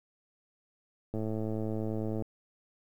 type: click train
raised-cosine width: 2 ms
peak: -22 dBFS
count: 119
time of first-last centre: 1.14-2.223 s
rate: 109 Hz
effects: 10-bit